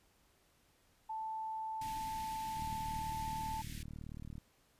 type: tone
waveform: sine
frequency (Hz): 880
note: A5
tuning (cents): 0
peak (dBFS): -38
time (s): 1.09-3.62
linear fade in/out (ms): 10
type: band-stop noise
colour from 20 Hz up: pink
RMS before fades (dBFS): -49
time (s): 1.81-3.83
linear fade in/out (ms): 5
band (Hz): 320 to 1700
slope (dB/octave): 48
type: click train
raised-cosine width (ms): 5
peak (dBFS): -35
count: 70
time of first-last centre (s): 2.57-4.381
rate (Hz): 38.1
effects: pink hiss -71 dBFS RMS until 4.79 s + resampled to 32000 Hz